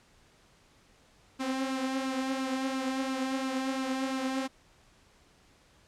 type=tone with flanger; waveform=sawtooth; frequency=264.1 Hz; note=C4; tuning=16 cents sharp; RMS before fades=-32 dBFS; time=1.39-4.48 s; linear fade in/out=20 ms; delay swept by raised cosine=0.72 to 5.02 ms; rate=2.9 Hz; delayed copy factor=+0.5; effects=pink hiss -62 dBFS RMS until 5.87 s + low-pass 8000 Hz 12 dB/octave